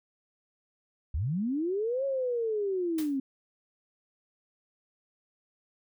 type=linear two-way sweep; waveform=sine; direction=up then down; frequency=59.9 to 554.4 to 261.9 Hz; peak=-27 dBFS; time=1.14-3.2 s; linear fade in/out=5 ms; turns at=2.05 s
type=noise with exponential decay; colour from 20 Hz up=white; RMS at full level=-37 dBFS; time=2.98-3.18 s; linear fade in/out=5 ms; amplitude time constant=42 ms
effects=none